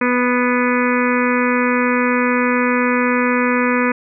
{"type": "harmonic tone with a mistuned harmonic", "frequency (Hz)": 246.9, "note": "B3", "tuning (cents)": 0, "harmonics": [1, 2, 4, 5, 6, 7, 8, 9, 10], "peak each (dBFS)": [-17, -20, -23, -24, -25, -25, -26, -27, -27], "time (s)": [0.01, 3.92], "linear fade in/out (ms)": 5, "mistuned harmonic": 8, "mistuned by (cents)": 25, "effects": []}